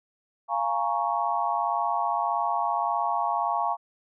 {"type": "chord", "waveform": "sine", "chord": "Bb minor seventh", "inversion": "second", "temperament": "equal with one note detuned", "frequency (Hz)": [695.2, 830.6, 932.3, 1108.7], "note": ["F5", "Ab5", "Bb5", "Db6"], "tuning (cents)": [-8, 0, 0, 0], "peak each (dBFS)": -29, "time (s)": [0.48, 3.77], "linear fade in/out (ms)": 50, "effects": []}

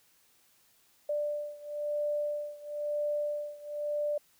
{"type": "beating tone pair", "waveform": "sine", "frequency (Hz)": [590, 591], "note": ["D5", "D5"], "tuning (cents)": [8, 11], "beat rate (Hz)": 1, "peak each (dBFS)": [-33, -35], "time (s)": [1.09, 4.18], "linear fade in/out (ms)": 5, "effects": ["white hiss -66 dBFS RMS until 4.39 s"]}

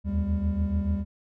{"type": "tone cluster", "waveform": "triangle", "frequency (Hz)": [74.9, 81.8, 199.7], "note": ["D2", "E2", "G3"], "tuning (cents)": [35, -13, 32], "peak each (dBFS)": -26, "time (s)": [0.04, 1.05], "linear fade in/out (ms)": 50, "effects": []}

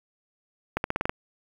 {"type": "accelerating click train", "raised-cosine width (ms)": 0.5, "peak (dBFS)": -10, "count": 7, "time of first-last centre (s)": [0.77, 1.095], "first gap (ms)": 71, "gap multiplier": 0.89, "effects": ["7-bit"]}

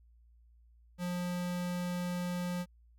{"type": "tone", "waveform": "square", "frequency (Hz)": 177.6, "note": "F3", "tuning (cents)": 29, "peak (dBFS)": -34, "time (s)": [0.98, 2.66], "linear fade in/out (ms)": 50, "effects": ["added 58 Hz sine -59 dBFS peak until 2.98 s"]}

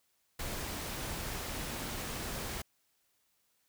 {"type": "noise", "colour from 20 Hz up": "pink", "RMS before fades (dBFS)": -39, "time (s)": [0.39, 2.62], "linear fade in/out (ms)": 5, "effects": ["white hiss -75 dBFS RMS until 3.68 s"]}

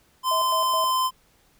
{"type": "tone", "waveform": "square", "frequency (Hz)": 1031, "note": "C6", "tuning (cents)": -26, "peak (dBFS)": -21, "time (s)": [0.23, 1.11], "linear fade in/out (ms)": 50}
{"type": "tone with tremolo", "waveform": "sine", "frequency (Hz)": 645, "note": "E5", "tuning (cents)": -38, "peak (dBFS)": -27, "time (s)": [0.31, 0.91], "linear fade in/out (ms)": 5, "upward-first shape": "square", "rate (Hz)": 4.7, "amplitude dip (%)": 80}
{"effects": ["pink hiss -61 dBFS RMS until 1.59 s"]}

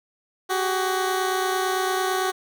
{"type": "tone pair together", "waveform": "15% pulse", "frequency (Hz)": [374.6, 403.5], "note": ["F#4", "G#4"], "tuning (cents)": [21, -50], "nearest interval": "minor second", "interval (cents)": 129, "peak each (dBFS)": [-16, -24], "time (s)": [0.49, 2.32], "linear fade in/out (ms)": 20, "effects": []}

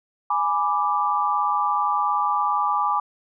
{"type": "chord", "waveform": "sine", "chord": "G# diminished", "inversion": "none", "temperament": "equal", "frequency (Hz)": [830.6, 987.8, 1174.7], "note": ["G#5", "B5", "D6"], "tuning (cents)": [0, 0, 0], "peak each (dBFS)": [-24, -25, -22], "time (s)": [0.3, 3], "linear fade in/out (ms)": 5, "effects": []}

